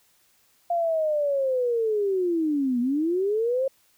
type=linear two-way sweep; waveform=sine; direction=down then up; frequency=698.5 to 236.1 to 544 Hz; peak=-21 dBFS; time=0.7-3.68 s; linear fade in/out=5 ms; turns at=2.8 s; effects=white hiss -63 dBFS RMS until 3.97 s